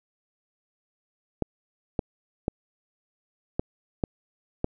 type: clicks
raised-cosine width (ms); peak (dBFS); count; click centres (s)
2; -11; 6; 1.423 / 1.992 / 2.481 / 3.595 / 4.038 / 4.644
effects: none